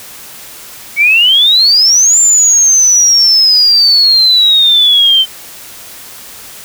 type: exponential two-way sweep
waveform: sine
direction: up then down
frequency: 2217 to 7290 to 3078 Hz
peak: -4 dBFS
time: 0.96-5.26 s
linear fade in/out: 50 ms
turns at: 2.19 s
effects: white hiss -31 dBFS RMS until 6.64 s